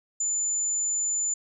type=tone; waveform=sine; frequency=7040 Hz; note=A8; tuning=in tune; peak=-24 dBFS; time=0.2-1.34 s; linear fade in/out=5 ms; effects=none